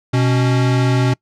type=tone pair together; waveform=square; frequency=124.66 / 277.2 Hz; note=B2 / C#4; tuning=+17 / 0 cents; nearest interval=octave + major second; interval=1383 cents; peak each=-14 / -21 dBFS; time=0.13-1.14 s; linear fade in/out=10 ms; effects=noise-tail reverb RT60 0.1 s tail -24 dB re dry + low-pass 6000 Hz 12 dB/octave